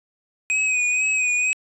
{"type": "tone with vibrato", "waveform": "square", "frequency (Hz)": 2509, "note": "D#7", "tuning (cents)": 14, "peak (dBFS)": -19, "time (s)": [0.5, 1.53], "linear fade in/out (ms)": 0, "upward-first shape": "sine", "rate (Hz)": 2.1, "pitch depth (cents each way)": 40, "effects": ["resampled to 24000 Hz"]}